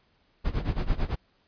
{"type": "noise with tremolo", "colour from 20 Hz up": "brown", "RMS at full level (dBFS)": -24, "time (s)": [0.44, 1.16], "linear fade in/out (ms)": 20, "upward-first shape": "sine", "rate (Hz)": 9, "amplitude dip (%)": 85, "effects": ["pink hiss -67 dBFS RMS until 1.47 s", "resampled to 11025 Hz"]}